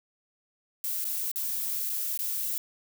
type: noise with dropouts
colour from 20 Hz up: violet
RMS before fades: -31 dBFS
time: 0.84-2.58 s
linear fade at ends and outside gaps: 0 ms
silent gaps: 1.043-1.052 / 1.315-1.359 / 1.894-1.899 / 2.175-2.191 s
effects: none